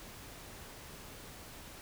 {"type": "silence", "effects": ["pink hiss -50 dBFS RMS until 1.81 s"]}